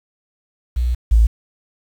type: tone pair in turn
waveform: sine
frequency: 60.9 / 55.77 Hz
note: B1 / A1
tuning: -24 / +24 cents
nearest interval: major second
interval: 152 cents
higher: first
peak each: -15 / -8 dBFS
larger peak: second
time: 0.76-0.95 / 1.11-1.27 s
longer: first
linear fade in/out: 10 ms
effects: 7-bit